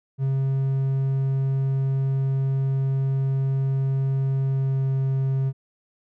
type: tone with pitch glide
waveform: triangle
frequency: 134.9 to 134.12 Hz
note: C#3 to C3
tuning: -47 to +43 cents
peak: -18 dBFS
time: 0.18-5.53 s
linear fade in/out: 50 ms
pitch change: -10 cents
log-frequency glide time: 4.41-4.89 s
effects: none